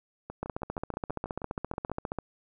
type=two click trains; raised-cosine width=1 ms; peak=-24 / -18 dBFS; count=11 / 27; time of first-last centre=0.3-1.897 / 0.43-2.187 s; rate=6.26 / 14.8 Hz; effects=none